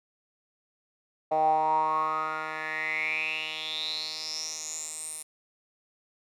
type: tone with band-pass filter sweep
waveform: 10% pulse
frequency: 156.4 Hz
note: D#3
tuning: 9 cents sharp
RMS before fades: -30 dBFS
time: 1.31-5.23 s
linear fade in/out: 10 ms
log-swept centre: 700 to 9600 Hz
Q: 9
effects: none